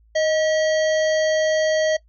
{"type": "harmonic tone with a mistuned harmonic", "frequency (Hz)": 643, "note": "E5", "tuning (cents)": -43, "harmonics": [1, 3, 5, 7, 9, 10], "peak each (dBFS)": [-17, -27, -31, -34, -36, -37], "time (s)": [0.15, 1.97], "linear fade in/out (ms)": 10, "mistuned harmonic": 1, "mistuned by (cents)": -50, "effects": ["noise-tail reverb RT60 0.1 s tail -20 dB re dry", "added 55 Hz sine -52 dBFS peak until 2.08 s"]}